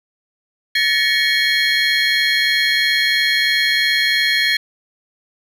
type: tone cluster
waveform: triangle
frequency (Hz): 1737 / 1880 / 2223 / 3281 / 4228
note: A6 / A#6 / C#7 / G#7 / C8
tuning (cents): -23 / +14 / +4 / -22 / +17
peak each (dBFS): -19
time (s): 0.75-4.57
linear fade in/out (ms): 5
effects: none